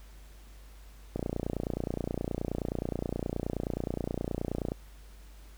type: click train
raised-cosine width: 2 ms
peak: -18 dBFS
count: 106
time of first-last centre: 1.16-4.719 s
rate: 29.5 Hz
effects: added 50 Hz sine -48 dBFS peak until 5.57 s + pink hiss -59 dBFS RMS until 5.57 s